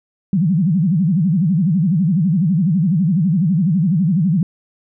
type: tone with vibrato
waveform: sine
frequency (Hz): 174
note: F3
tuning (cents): -6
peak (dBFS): -12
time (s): 0.33-4.43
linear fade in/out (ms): 2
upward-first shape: sine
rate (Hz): 12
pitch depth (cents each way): 260
effects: none